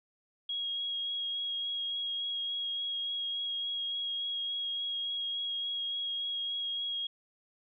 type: tone with vibrato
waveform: sine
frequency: 3292 Hz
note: G#7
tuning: 16 cents flat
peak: -32 dBFS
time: 0.49-7.07 s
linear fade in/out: 5 ms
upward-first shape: sine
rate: 3.5 Hz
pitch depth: 12 cents each way
effects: none